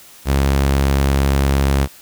sawtooth tone, 68.7 Hz, C#2, 15 cents flat, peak -9 dBFS, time 0.25-1.88 s, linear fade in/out 50 ms, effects white hiss -43 dBFS RMS until 2.01 s

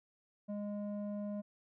square tone with low-pass filter, 206 Hz, G#3, 14 cents flat, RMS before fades -40 dBFS, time 0.48-1.42 s, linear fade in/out 20 ms, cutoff 580 Hz, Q 1.8, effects none

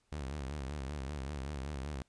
sawtooth tone with vibrato, 70.2 Hz, C#2, 22 cents sharp, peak -34 dBFS, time 0.12-2.02 s, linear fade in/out 0 ms, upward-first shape sine, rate 5.2 Hz, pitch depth 140 cents each way, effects pink hiss -75 dBFS RMS until 2.08 s + resampled to 22050 Hz

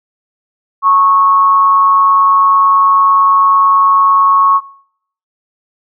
sine tone with amplitude modulation, 1100 Hz, C#6, 14 cents flat, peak -3 dBFS, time 0.82-4.61 s, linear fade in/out 50 ms, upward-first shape sine, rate 191 Hz, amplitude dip 50%, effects noise-tail reverb RT60 0.7 s tail -24 dB re dry

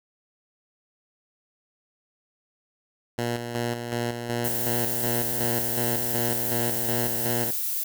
10% pulse tone with tremolo, 118.9 Hz, A#2, 35 cents sharp, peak -17 dBFS, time 3.18-7.51 s, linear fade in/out 5 ms, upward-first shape square, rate 2.7 Hz, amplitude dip 50%
violet noise, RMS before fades -28 dBFS, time 4.44-7.84 s, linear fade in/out 10 ms
effects none

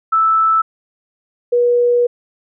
sine tone pair in turn, 1316 / 483.4 Hz, E6 / B4, -3 / -37 cents, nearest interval octave + perfect fourth, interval 1734 cents, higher first, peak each -10 dBFS, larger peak neither, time 0.12-0.62 / 1.52-2.07 s, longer second, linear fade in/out 10 ms, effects none

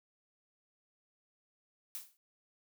blue noise with exponential decay, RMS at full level -39 dBFS, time 1.95-2.17 s, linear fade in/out 0 ms, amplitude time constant 47 ms, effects none

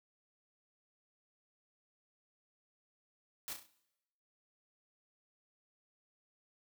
white noise with echo, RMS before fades -42 dBFS, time 3.48-3.53 s, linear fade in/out 0 ms, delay 33 ms, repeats 4, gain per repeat -6 dB, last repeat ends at 3.662 s, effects noise-tail reverb RT60 0.9 s tail -19 dB re dry

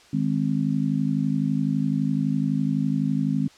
harmonic tone, 51.91 Hz, G#1, in tune, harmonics 3 / 4 / 5, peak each -25 / -25 / -25 dBFS, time 0.13-3.48 s, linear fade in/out 5 ms, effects white hiss -52 dBFS RMS until 3.57 s + low-pass 6000 Hz 12 dB/octave

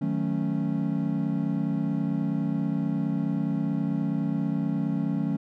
triangle chord, D# half-diminished seventh, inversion none, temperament equal, 155.56 / 185 / 220 / 277.2 Hz, D#3 / F#3 / A3 / C#4, 0 / 0 / 0 / 0 cents, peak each -28 dBFS, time 0.01-5.37 s, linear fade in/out 10 ms, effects none

